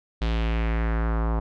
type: tone with low-pass filter sweep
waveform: square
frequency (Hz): 56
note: A1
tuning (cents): +31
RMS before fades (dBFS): -24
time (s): 0.21-1.4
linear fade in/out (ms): 10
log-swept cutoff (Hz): 3800 to 1000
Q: 2.1
effects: none